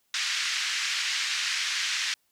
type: band-pass noise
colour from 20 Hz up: pink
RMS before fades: -29 dBFS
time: 0.14-2.14 s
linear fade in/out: 2 ms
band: 1700 to 6300 Hz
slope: 24 dB/octave
effects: white hiss -71 dBFS RMS until 2.31 s